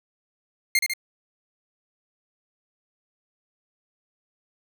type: tone with echo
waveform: sawtooth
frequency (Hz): 2115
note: C7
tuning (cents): +18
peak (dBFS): -14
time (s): 0.75-0.79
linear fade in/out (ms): 2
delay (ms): 73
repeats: 2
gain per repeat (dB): -4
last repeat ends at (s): 0.936
effects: 9-bit